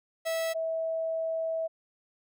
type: tone pair in turn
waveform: 45% pulse / sine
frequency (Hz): 653 / 650.1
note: E5 / E5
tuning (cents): -17 / -24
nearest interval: unison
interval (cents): 7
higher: first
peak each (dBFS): -28 / -28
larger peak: neither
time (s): 0.25-0.54 / 0.54-1.68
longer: second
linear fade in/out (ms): 20
effects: none